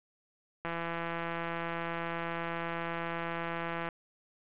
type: click train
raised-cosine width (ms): 0.5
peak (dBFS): -21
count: 545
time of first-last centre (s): 0.65-3.888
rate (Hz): 168
effects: resampled to 8000 Hz + 8-bit